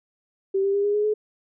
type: tone with pitch steps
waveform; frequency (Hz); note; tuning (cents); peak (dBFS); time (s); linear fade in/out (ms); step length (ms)
sine; 388.2 / 395.4 / 402.8 / 410.3 / 418 / 425.8; G4 / G4 / G4 / G#4 / G#4 / G#4; -17 / +15 / +47 / -21 / +11 / +43; -19; 0.54-1.14; 10; 100
effects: none